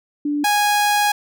sine / sawtooth tone pair in turn, 292.5 / 827.3 Hz, D4 / G#5, -7 / -7 cents, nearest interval octave + tritone, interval 1800 cents, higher second, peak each -18 / -11 dBFS, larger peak second, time 0.25-0.44 / 0.44-1.12 s, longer second, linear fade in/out 5 ms, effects none

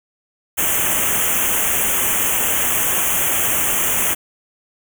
white band-stop noise, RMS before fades -18 dBFS, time 0.57-4.15 s, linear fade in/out 20 ms, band 3300 to 6100 Hz, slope 96 dB/octave, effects none

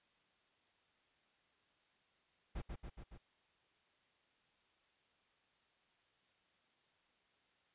brown noise with echo, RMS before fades -42 dBFS, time 2.55-2.62 s, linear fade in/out 10 ms, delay 140 ms, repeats 4, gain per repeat -3 dB, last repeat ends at 3.18 s, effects white hiss -75 dBFS RMS until 7.74 s + resampled to 8000 Hz

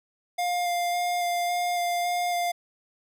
square tone with vibrato, 704 Hz, F5, 14 cents sharp, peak -25 dBFS, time 0.38-2.52 s, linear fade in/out 10 ms, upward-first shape square, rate 1.8 Hz, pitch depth 9 cents each way, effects none

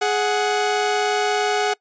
sawtooth tone pair together, 418.2 / 739.6 Hz, G#4 / F#5, +12 / -1 cents, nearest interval minor seventh, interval 987 cents, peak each -17 dBFS, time 0.01-1.74 s, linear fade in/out 10 ms, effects noise-tail reverb RT60 0.1 s tail -23 dB re dry + resampled to 16000 Hz

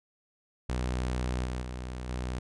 sawtooth tone with level steps, 62.3 Hz, B1, 16 cents sharp, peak -25 / -28 / -32 / -28 dBFS, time 0.69-2.39 s, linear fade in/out 5 ms, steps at 1.44 / 1.61 / 2.08 s, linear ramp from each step 20 ms, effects resampled to 22050 Hz

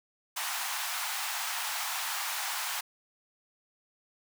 pink high-pass noise, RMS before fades -34 dBFS, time 0.36-2.81 s, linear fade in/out 10 ms, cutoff 760 Hz, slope 48 dB/octave, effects none

